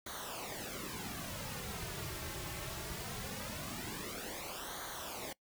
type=noise with flanger; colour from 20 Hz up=pink; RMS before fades=-43 dBFS; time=0.06-5.33 s; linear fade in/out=5 ms; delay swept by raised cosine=0.38 to 4.18 ms; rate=0.21 Hz; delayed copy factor=-0.75; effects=noise-tail reverb RT60 0.1 s tail -22 dB re dry